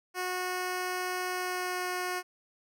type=tone with pitch glide; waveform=10% pulse; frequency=365 to 362.7 Hz; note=F#4 to F#4; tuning=-24 to -34 cents; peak=-23 dBFS; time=0.14-2.23 s; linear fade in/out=50 ms; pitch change=-10 cents; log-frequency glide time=1.3-1.86 s; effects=none